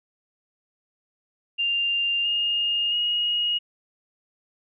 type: tone with pitch steps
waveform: sine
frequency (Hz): 2794 / 2836 / 2879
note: F7 / F7 / F#7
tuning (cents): 0 / +26 / -48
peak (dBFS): -21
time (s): 1.58-3.59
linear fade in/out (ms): 20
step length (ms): 670
effects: none